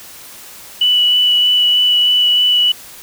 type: tone with vibrato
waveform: sine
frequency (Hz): 2960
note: F#7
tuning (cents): 0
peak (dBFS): -9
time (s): 0.81-2.72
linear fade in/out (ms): 5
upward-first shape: sine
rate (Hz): 3.2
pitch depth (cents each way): 10
effects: white hiss -36 dBFS RMS until 3.02 s